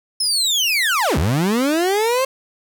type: linear two-way sweep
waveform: 30% pulse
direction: down then up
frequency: 5260 to 66.1 to 539 Hz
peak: -13 dBFS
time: 0.2-2.25 s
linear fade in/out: 5 ms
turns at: 1.18 s
effects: none